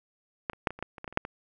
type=clicks; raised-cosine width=0.5 ms; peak=-14 / -30 / -9 / -23 / -29 / -17 / -28 / -23 / -21 / -30 / -7 / -21 dBFS; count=12; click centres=0.498 / 0.533 / 0.672 / 0.706 / 0.79 / 0.826 / 0.982 / 1.044 / 1.078 / 1.126 / 1.174 / 1.251 s; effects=none